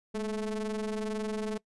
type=ring-modulated tone; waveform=square; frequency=110 Hz; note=A2; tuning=in tune; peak=-29 dBFS; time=0.14-1.58 s; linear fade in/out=10 ms; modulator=319 Hz; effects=noise-tail reverb RT60 0.1 s tail -22 dB re dry + resampled to 24000 Hz